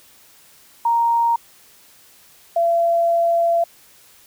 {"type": "tone pair in turn", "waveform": "sine", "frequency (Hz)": [932.3, 678.3], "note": ["A#5", "E5"], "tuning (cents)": [0, 49], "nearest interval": "tritone", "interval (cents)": 551, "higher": "first", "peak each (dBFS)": [-14, -14], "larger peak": "neither", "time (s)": [[0.85, 1.36], [2.56, 3.64]], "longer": "second", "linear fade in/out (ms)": 5, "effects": ["white hiss -50 dBFS RMS until 4.26 s"]}